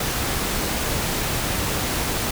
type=noise; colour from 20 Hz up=pink; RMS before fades=-24 dBFS; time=0-2.31 s; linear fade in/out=5 ms; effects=none